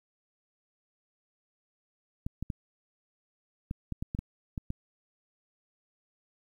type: clicks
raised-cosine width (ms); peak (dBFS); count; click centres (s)
5; -21; 10; 2.265 / 2.426 / 2.502 / 3.711 / 3.923 / 4.025 / 4.149 / 4.19 / 4.578 / 4.704
effects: 10-bit